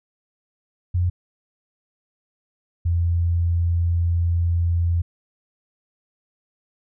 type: tone pair in turn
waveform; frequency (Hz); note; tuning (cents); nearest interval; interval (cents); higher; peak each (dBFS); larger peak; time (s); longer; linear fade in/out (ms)
sine; 88.8 / 85.43; F2 / F2; +29 / -38; minor second; 67; first; -17 / -17; neither; 0.94-1.1 / 2.85-5.02; second; 10
effects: none